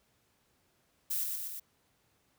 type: noise with echo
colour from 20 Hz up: violet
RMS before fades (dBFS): -33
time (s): 1.1-1.24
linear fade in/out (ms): 10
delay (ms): 120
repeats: 3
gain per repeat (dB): -3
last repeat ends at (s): 1.6
effects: pink hiss -72 dBFS RMS until 2.38 s + high-pass 60 Hz 12 dB/octave